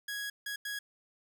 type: tone bursts at uneven times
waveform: sawtooth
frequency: 1661.2 Hz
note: G#6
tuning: in tune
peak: -32 dBFS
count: 3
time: 0.08-0.3 / 0.46-0.56 / 0.65-0.79 s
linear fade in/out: 5 ms
effects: none